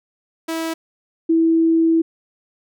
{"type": "tone pair in turn", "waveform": ["sawtooth", "sine"], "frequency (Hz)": [325.8, 327.4], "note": ["E4", "E4"], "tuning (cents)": [-20, -12], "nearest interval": "unison", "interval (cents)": 8, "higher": "second", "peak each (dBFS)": [-18, -12], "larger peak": "second", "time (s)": [[0.48, 0.74], [1.29, 2.02]], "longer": "second", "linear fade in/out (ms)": 10, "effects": []}